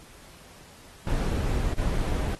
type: noise with dropouts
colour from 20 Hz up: brown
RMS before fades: -26 dBFS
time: 1.07-2.35 s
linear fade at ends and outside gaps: 1 ms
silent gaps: 1.736-1.778 / 1.976-1.98 s
effects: pink hiss -51 dBFS RMS until 2.39 s + AAC 32 kbps